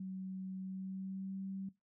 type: tone with pitch glide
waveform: sine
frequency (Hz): 188.6 to 192.9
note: F#3 to G3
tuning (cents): +33 to -28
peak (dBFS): -40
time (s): 0-1.69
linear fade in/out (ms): 5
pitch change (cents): +39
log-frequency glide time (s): 0.61-1.42
effects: noise-tail reverb RT60 0.2 s tail -18 dB re dry